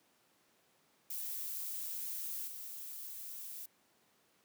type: noise with level steps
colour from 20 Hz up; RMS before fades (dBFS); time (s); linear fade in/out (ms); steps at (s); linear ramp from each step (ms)
violet; -41 / -46; 1.1-3.66; 5; 2.47; 10
effects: pink hiss -71 dBFS RMS until 4.44 s + high-pass 200 Hz 12 dB/octave